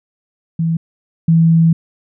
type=tone pair in turn; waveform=sine; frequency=164.4 / 164.4 Hz; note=E3 / E3; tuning=-4 / -4 cents; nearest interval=unison; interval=0 cents; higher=neither; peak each=-13 / -7 dBFS; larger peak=second; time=0.59-0.77 / 1.28-1.73 s; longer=second; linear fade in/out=5 ms; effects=none